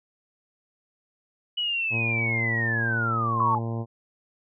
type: linear sweep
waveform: sine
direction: down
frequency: 2960 to 830.6 Hz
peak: -24 dBFS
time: 1.57-3.59 s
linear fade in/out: 10 ms
type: harmonic tone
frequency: 115 Hz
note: A#2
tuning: 23 cents flat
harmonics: 1 / 2 / 3 / 4 / 5 / 6 / 7 / 8 / 9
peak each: -28 / -34 / -38 / -40 / -42 / -44 / -45 / -46 / -47 dBFS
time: 1.9-3.86 s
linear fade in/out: 50 ms
type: tone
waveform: sine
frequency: 1108.7 Hz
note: C#6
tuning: in tune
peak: -21 dBFS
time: 3.4-3.55 s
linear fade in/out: 2 ms
effects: none